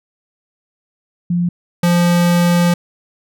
sine / square tone pair in turn, 174.61 / 173.99 Hz, F3 / F3, 0 / -6 cents, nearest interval unison, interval 6 cents, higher first, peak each -13 / -11 dBFS, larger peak second, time 1.3-1.49 / 1.83-2.74 s, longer second, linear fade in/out 5 ms, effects none

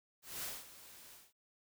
white noise with ADSR envelope, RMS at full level -41 dBFS, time 0.22-1.33 s, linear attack 210 ms, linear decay 210 ms, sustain -15 dB, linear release 200 ms, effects none

